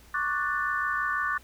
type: chord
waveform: sine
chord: D major seventh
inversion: third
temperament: equal with one note detuned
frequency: 1108.7 / 1174.7 / 1480 / 1771.2 Hz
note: C#6 / D6 / F#6 / A6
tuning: 0 / 0 / 0 / +11 cents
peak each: -33 / -31 / -30 / -31 dBFS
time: 0.14-1.38 s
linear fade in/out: 5 ms
effects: added 60 Hz sine -54 dBFS peak until 1.43 s + pink hiss -56 dBFS RMS until 1.43 s